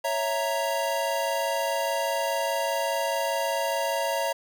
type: chord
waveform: square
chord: A# diminished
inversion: first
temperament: equal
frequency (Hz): 554.4 / 659.3 / 932.3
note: C#5 / E5 / A#5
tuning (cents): 0 / 0 / 0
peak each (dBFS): -30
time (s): 0.04-4.33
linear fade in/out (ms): 10
effects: none